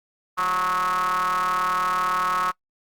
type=ring-modulated tone; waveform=square; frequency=93 Hz; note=F#2; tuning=9 cents sharp; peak=-19 dBFS; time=0.37-2.52 s; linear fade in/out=20 ms; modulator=1190 Hz; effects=noise-tail reverb RT60 0.1 s tail -23 dB re dry + Opus 48 kbps